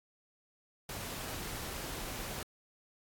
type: noise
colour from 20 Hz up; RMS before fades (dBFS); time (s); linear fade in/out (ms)
pink; -41; 0.89-2.43; 2
effects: AAC 64 kbps